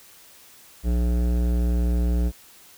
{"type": "tone with hard clipping", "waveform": "sine", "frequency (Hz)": 59.6, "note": "A#1", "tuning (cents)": 39, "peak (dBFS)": -21, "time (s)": [0.83, 2.32], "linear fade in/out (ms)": 50, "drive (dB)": 15, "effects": ["white hiss -50 dBFS RMS until 2.77 s"]}